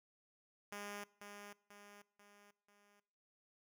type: tone with echo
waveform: 5% pulse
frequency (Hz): 204.4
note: G#3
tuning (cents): -27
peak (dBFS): -34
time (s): 0.72-1.04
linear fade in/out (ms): 5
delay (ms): 490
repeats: 4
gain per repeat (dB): -6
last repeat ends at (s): 3
effects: noise-tail reverb RT60 0.6 s tail -22 dB re dry